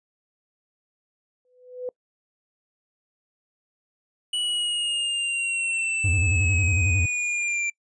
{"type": "tone with exponential growth", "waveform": "sine", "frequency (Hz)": 500, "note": "B4", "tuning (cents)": 21, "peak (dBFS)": -25, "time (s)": [1.45, 1.89], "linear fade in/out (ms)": 1, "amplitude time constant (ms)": 94}
{"type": "linear sweep", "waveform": "square", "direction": "down", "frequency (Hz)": [2950, 2357], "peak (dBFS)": -24, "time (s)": [4.33, 7.7], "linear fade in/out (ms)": 5}
{"type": "tone with vibrato", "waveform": "triangle", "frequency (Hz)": 91, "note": "F#2", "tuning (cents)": -28, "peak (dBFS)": -18, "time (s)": [6.04, 7.06], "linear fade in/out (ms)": 5, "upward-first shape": "square", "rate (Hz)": 11, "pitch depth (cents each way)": 160}
{"effects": ["noise-tail reverb RT60 0.1 s tail -26 dB re dry", "resampled to 22050 Hz"]}